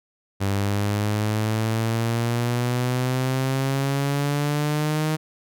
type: exponential sweep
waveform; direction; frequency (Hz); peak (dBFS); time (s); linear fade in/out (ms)
sawtooth; up; 98 to 156.6; -17; 0.4-5.17; 20
effects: none